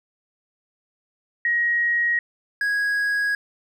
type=tone pair in turn; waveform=sine / triangle; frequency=1890 / 1655.5 Hz; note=A#6 / G#6; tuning=+23 / -6 cents; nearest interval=major second; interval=229 cents; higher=first; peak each=-18 dBFS; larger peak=neither; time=1.45-2.19 / 2.61-3.35 s; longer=neither; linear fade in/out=2 ms; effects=none